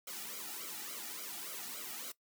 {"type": "noise with flanger", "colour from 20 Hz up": "white", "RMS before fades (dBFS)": -44, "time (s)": [0.07, 2.12], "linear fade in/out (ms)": 5, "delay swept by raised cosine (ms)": [1.1, 1.94], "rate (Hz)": 3.5, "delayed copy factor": -0.9, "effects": ["noise-tail reverb RT60 0.1 s tail -19 dB re dry", "high-pass 200 Hz 12 dB/octave"]}